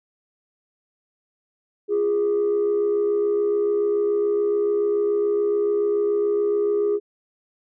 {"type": "tone pair together", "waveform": "sine", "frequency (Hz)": [344.5, 411.5], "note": ["F4", "G#4"], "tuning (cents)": [-24, -16], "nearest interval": "minor third", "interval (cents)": 308, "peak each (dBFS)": [-26, -17], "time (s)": [1.88, 7], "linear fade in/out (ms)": 50, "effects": ["tanh soft clip ceiling -15 dBFS"]}